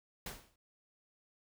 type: noise with exponential decay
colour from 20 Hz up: pink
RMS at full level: -39 dBFS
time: 0.26-0.56 s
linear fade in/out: 5 ms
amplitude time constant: 64 ms
effects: none